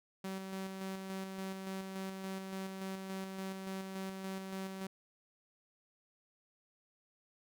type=tone with tremolo; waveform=sawtooth; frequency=191.2 Hz; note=G3; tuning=43 cents flat; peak=-35 dBFS; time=0.24-4.87 s; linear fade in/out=5 ms; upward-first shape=square; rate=3.5 Hz; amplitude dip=35%; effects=none

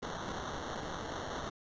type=noise with sample-and-hold; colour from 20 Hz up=blue; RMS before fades=-40 dBFS; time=0.02-1.5 s; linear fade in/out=10 ms; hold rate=2450 Hz; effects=resampled to 16000 Hz

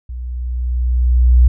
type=tone with level ramp; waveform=sine; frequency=61.4 Hz; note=B1; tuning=9 cents flat; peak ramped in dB=-24 to -4 dBFS; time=0.09-1.48 s; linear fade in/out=5 ms; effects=none

